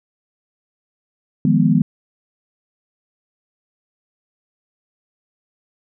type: chord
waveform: sine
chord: F half-diminished seventh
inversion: third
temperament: equal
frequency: 155.56 / 174.61 / 207.7 / 246.9 Hz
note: Eb3 / F3 / Ab3 / Cb4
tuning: 0 / 0 / 0 / 0 cents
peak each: -17 dBFS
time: 1.45-1.82 s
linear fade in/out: 2 ms
effects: none